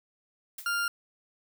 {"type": "noise with exponential decay", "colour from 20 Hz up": "blue", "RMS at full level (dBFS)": -37, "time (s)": [0.58, 0.76], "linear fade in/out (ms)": 5, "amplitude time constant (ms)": 38}
{"type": "tone", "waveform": "40% pulse", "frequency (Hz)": 1400, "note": "F6", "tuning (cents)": 4, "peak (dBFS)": -26, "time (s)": [0.66, 0.88], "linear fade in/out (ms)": 2}
{"effects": []}